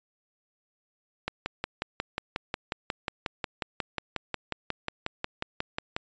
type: click train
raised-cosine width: 0.3 ms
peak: -13 dBFS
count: 27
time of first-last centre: 1.28-5.965 s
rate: 5.55 Hz
effects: resampled to 16000 Hz

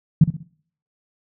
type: tone with echo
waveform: sine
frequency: 157 Hz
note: D#3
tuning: 16 cents sharp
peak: -6 dBFS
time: 0.21-0.24 s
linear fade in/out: 5 ms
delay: 64 ms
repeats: 3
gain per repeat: -10 dB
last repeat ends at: 0.432 s
effects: noise-tail reverb RT60 0.6 s tail -24 dB re dry

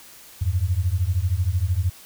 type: beating tone pair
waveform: sine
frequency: 84.2 / 97.2 Hz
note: E2 / G2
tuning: +37 / -14 cents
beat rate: 13 Hz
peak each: -22 dBFS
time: 0.41-1.9 s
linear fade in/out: 10 ms
effects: white hiss -46 dBFS RMS until 2.05 s

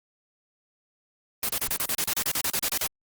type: noise bursts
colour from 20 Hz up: white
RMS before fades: -26 dBFS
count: 16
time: 1.43-2.869 s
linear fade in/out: 2 ms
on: 59 ms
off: 33 ms
effects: Opus 24 kbps

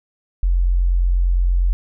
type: tone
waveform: sine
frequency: 44.32 Hz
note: F1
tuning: 26 cents sharp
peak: -13 dBFS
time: 0.43-1.73 s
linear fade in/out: 0 ms
effects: none

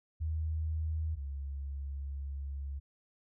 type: tone pair in turn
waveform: sine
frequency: 78.9 / 69.44 Hz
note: D#2 / C#2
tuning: +25 / +4 cents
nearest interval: major second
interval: 221 cents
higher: first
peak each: -31 / -36 dBFS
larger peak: first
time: 0.2-1.16 / 1.16-2.8 s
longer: second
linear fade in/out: 20 ms
effects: none

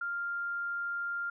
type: tone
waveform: sine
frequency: 1396.9 Hz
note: F6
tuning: in tune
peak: -32 dBFS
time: 0.01-1.3 s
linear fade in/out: 5 ms
effects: none

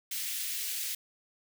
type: high-pass noise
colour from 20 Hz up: white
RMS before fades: -35 dBFS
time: 0.11-0.95 s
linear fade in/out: 5 ms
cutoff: 2000 Hz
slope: 24 dB/octave
effects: none

